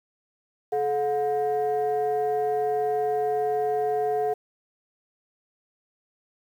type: tone pair together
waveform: sine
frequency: 429.5 / 723 Hz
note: A4 / F#5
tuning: -42 / -40 cents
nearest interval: major sixth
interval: 902 cents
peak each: -23 / -24 dBFS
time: 0.72-4.34 s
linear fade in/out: 10 ms
effects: tanh soft clip ceiling -18 dBFS + 9-bit